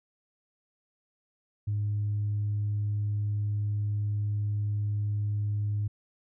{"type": "tone", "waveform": "sine", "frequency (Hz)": 103.83, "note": "G#2", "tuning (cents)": 0, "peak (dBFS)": -25, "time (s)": [1.67, 5.88], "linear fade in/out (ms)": 10, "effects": ["tanh soft clip ceiling -23 dBFS"]}